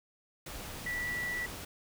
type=tone in noise; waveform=sine; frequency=1955 Hz; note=B6; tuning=18 cents flat; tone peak=-33 dBFS; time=0.86-1.46 s; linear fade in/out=5 ms; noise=pink; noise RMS=-43 dBFS; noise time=0.46-1.65 s; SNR=+7 dB; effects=none